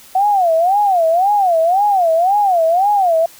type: tone with vibrato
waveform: sine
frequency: 733 Hz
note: F#5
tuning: 16 cents flat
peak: -10 dBFS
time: 0.15-3.26 s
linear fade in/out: 5 ms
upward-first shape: sine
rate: 1.9 Hz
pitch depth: 220 cents each way
effects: white hiss -42 dBFS RMS until 3.39 s